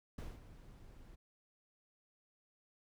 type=noise with ADSR envelope; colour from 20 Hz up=brown; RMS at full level=-43 dBFS; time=0.18-1.16 s; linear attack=4 ms; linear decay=210 ms; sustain=-13 dB; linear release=17 ms; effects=none